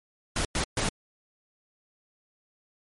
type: noise bursts at uneven times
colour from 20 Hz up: pink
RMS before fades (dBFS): -27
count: 3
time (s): 0.36-0.45 / 0.55-0.64 / 0.77-0.89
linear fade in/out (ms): 2
effects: MP3 48 kbps